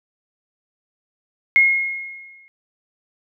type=tone with exponential decay; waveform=sine; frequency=2155 Hz; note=C#7; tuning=49 cents flat; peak=-8 dBFS; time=1.56-2.48 s; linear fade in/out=0 ms; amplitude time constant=200 ms; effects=none